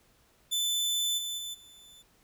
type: tone with level steps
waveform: sawtooth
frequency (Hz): 3515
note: A7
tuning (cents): -2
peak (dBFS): -24 / -30 / -33 / -49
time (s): 0.51-2.03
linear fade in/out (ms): 20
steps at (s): 1.17 / 1.37 / 1.53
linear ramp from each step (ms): 20
effects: pink hiss -65 dBFS RMS until 2.23 s